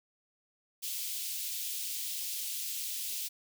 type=high-pass noise; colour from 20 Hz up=white; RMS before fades=-37 dBFS; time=0.82-3.29 s; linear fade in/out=20 ms; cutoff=2800 Hz; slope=24 dB/octave; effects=none